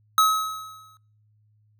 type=tone with exponential decay; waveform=square; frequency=1281 Hz; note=E6; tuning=50 cents flat; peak=-14 dBFS; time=0.18-0.97 s; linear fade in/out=1 ms; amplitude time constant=170 ms; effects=noise-tail reverb RT60 0.5 s tail -23 dB re dry + added 106 Hz sine -59 dBFS peak until 1.79 s